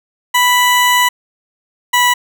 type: tone pair in turn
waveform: 20% pulse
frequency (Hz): 987.8 / 981.5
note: B5 / B5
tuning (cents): 0 / -11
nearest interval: unison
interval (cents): 11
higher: first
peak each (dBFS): -4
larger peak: neither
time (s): 0.34-1.09 / 1.93-2.14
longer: first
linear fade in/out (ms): 10
effects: none